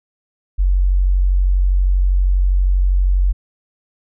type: tone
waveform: sine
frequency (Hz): 46.25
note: F#1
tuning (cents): 0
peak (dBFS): -11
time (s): 0.58-3.33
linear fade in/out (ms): 20
effects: none